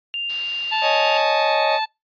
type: tone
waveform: sine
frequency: 2794 Hz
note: F7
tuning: in tune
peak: -23 dBFS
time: 0.14-1.17 s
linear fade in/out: 0 ms
type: noise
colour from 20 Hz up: blue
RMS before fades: -27 dBFS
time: 0.29-1.22 s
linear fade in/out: 10 ms
type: harmonic tone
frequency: 875 Hz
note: A5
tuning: 10 cents flat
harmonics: 1 / 2 / 3 / 4 / 5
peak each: -21 / -30 / -30 / -31 / -31 dBFS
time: 0.71-1.86 s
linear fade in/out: 20 ms
type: chord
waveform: 40% pulse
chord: C# suspended second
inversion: none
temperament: just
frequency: 554.4 / 623.7 / 831.5 Hz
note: C#5 / D#5 / G#5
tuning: 0 / +4 / +2 cents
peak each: -23 / -20 / -23 dBFS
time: 0.81-1.8 s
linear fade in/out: 50 ms
effects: noise-tail reverb RT60 0.2 s tail -25 dB re dry + resampled to 11025 Hz